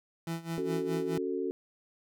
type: tone with tremolo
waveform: 30% pulse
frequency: 166 Hz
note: E3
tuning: 12 cents sharp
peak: -29 dBFS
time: 0.27-1.18 s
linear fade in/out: 2 ms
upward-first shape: sine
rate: 4.8 Hz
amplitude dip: 85%
type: chord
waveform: sine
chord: F# minor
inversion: second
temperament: just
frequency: 277.5 / 370 / 444 Hz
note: C#4 / F#4 / A4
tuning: +2 / 0 / +16 cents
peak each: -36 / -33 / -35 dBFS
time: 0.58-1.51 s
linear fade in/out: 0 ms
effects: none